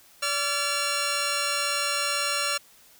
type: tone pair together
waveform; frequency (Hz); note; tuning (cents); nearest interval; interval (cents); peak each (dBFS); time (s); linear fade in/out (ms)
10% pulse; 576 / 1370; D5 / F6; -34 / -34; octave + minor third; 1500; -21 / -18; 0.22-2.58; 10
effects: white hiss -55 dBFS RMS until 2.99 s